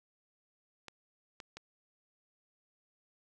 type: clicks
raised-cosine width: 0.2 ms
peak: -28 dBFS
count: 3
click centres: 0.883 / 1.402 / 1.57 s
effects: none